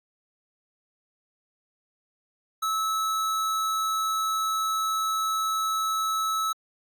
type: tone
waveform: square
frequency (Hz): 1300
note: E6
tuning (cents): -24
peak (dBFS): -25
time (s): 2.62-6.53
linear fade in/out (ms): 10
effects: AAC 64 kbps